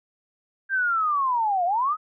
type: linear two-way sweep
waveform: sine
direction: down then up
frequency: 1600 to 680 to 1296 Hz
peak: -20 dBFS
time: 0.69-1.97 s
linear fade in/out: 50 ms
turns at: 1.65 s
effects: none